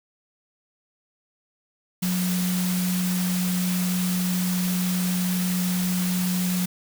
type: tone in noise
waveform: sine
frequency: 181.4 Hz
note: F#3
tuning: 34 cents flat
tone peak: -22 dBFS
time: 2.02-6.66 s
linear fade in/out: 10 ms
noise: white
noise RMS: -31 dBFS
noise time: 2.02-6.66 s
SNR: +6 dB
effects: none